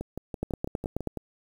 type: two click trains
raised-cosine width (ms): 2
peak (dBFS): -20 / -15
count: 8 / 7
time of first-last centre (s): 0.01-1.173 / 0.43-1.073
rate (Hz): 6.02 / 9.33
effects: 8-bit